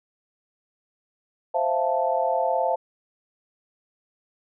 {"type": "chord", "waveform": "sine", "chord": "F major seventh", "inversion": "second", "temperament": "equal", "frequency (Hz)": [523.3, 659.3, 698.5, 880], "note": ["C5", "E5", "F5", "A5"], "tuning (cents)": [0, 0, 0, 0], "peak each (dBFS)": -26, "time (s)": [1.54, 2.76], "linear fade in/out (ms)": 10, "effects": []}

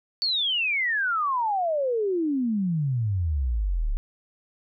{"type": "exponential sweep", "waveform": "sine", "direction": "down", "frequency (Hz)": [4531, 32.7], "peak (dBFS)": -22, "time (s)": [0.22, 3.97], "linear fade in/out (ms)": 0, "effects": []}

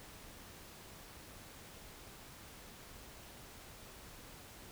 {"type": "silence", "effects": ["pink hiss -54 dBFS RMS until 4.71 s"]}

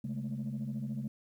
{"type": "tone cluster", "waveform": "sine", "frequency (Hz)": [135.5, 209.3, 223], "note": ["C#3", "G#3", "A3"], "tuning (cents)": [-39, 14, 23], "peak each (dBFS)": [-37, -38, -38], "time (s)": [0.04, 1.08], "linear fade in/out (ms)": 5, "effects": ["tanh soft clip ceiling -29 dBFS", "11-bit"]}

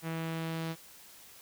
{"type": "tone with low-pass filter sweep", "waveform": "sawtooth", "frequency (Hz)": 163.1, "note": "E3", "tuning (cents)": -18, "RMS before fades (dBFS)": -36, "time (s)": [0.02, 0.76], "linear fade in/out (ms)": 50, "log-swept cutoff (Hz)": [2500, 4400], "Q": 1.3, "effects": ["white hiss -54 dBFS RMS until 1.41 s"]}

